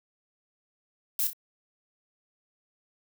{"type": "noise with echo", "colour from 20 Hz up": "violet", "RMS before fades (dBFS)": -27, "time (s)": [1.19, 1.27], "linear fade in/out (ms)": 2, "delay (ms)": 31, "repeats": 2, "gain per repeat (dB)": -8, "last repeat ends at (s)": 1.332, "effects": []}